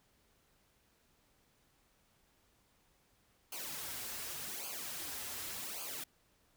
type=noise with flanger; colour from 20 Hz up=white; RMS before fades=-43 dBFS; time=3.52-6.04 s; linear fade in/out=5 ms; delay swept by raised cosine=0.53 to 6.33 ms; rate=0.87 Hz; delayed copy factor=-0.8; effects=pink hiss -72 dBFS RMS until 6.56 s